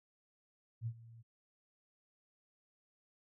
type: tone with ADSR envelope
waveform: sine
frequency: 115.1 Hz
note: A#2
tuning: 22 cents flat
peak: -34 dBFS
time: 0.81-1.23 s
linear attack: 56 ms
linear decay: 65 ms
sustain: -19 dB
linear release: 24 ms
effects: none